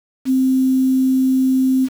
sine tone with quantisation, 261.3 Hz, C4, 2 cents flat, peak -12 dBFS, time 0.25-1.89 s, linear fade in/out 50 ms, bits 6, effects none

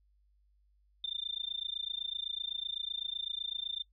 sine tone with amplitude modulation, 3587 Hz, A7, 33 cents sharp, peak -31 dBFS, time 1.04-3.83 s, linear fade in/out 2 ms, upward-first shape sine, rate 27.9 Hz, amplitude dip 100%, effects noise-tail reverb RT60 0.1 s tail -21 dB re dry + added 50 Hz sine -66 dBFS peak until 3.92 s

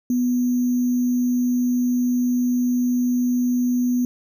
sine tone with sample-and-hold, 246.9 Hz, B3, in tune, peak -17 dBFS, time 0.1-4.05 s, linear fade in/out 2 ms, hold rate 6300 Hz, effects none

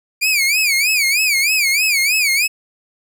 sawtooth tone with vibrato, 2349 Hz, D7, in tune, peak -10 dBFS, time 0.21-2.48 s, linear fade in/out 20 ms, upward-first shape sine, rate 3.2 Hz, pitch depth 170 cents each way, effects none

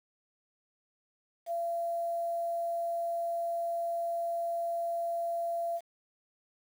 sine tone with quantisation, 680 Hz, F5, 46 cents flat, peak -30 dBFS, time 1.46-5.81 s, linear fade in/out 50 ms, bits 9, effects none

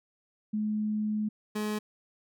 sine / 30% pulse tone pair in turn, 212.9 / 211.7 Hz, G#3 / G#3, +43 / +33 cents, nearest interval unison, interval 10 cents, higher first, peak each -27 dBFS, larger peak neither, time 0.53-1.29 / 1.55-1.79 s, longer first, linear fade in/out 10 ms, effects none

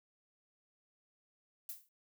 violet noise with exponential decay, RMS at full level -40 dBFS, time 1.69-1.89 s, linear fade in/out 2 ms, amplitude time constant 43 ms, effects noise-tail reverb RT60 0.1 s tail -23 dB re dry

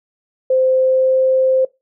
sine tone with pitch glide, 519 to 522.3 Hz, C5 to C5, -14 to -3 cents, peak -11 dBFS, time 0.5-1.65 s, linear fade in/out 5 ms, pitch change +11 cents, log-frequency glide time 0.7-1.19 s, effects noise-tail reverb RT60 0.2 s tail -20 dB re dry

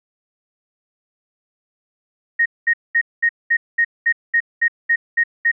sine tone bursts, 1864.7 Hz, A#6, in tune, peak -12 dBFS, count 12, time 2.39-5.516 s, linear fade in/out 10 ms, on 68 ms, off 210 ms, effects none

